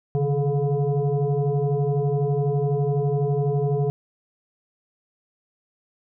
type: tone with frequency modulation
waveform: sine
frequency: 137.5 Hz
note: C#3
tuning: 14 cents flat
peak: -19 dBFS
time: 0.15-3.9 s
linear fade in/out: 0 ms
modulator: 287 Hz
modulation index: 1.3
effects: none